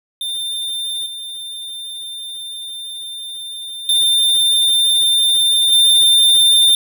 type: tone with level steps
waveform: square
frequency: 3597 Hz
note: A7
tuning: 37 cents sharp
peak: -21 / -27 / -12 / -9 dBFS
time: 0.21-6.75 s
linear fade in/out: 2 ms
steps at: 1.06 / 3.89 / 5.72 s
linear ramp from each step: 2 ms
effects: none